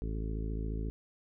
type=harmonic tone; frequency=54.3 Hz; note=A1; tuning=22 cents flat; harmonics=1 / 2 / 3 / 4 / 5 / 6 / 7 / 8; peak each=-34 / -42 / -43 / -47 / -45 / -50 / -49 / -48 dBFS; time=0.02-0.9 s; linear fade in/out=0 ms; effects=none